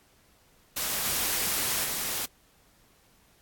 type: noise with level steps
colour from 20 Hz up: white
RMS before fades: -30 / -28 / -31 dBFS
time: 0.76-2.26 s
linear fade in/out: 10 ms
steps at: 1.04 / 1.84 s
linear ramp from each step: 20 ms
effects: pink hiss -62 dBFS RMS until 3.41 s + AAC 64 kbps